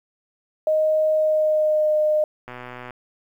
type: tone with pitch glide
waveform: sine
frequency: 622.3 to 610.9 Hz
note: D#5 to D#5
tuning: 0 to -32 cents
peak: -16 dBFS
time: 0.67-2.24 s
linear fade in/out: 2 ms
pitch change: -32 cents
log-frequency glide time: 1.14-1.96 s
type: click train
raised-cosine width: 0.5 ms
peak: -21 dBFS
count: 54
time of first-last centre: 2.48-2.907 s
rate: 124 Hz
effects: 9-bit